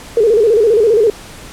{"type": "tone with vibrato", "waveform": "sine", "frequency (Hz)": 440, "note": "A4", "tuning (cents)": 0, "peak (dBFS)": -7, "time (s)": [0.17, 1.1], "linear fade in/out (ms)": 2, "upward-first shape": "square", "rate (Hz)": 15, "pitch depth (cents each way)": 100, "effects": ["pink hiss -34 dBFS RMS until 1.52 s", "low-pass 11000 Hz 12 dB/octave"]}